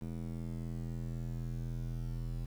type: tone with band-pass filter sweep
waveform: square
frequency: 41.93 Hz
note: E1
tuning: 30 cents sharp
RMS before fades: -39 dBFS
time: 0.01-2.46 s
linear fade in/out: 10 ms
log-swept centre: 190 to 100 Hz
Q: 1.3
effects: 10-bit